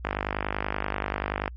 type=click train; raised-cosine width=0.5 ms; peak=-11 dBFS; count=73; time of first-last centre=0.05-1.479 s; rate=50.4 Hz; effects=added 60 Hz sine -37 dBFS peak until 1.56 s + MP3 32 kbps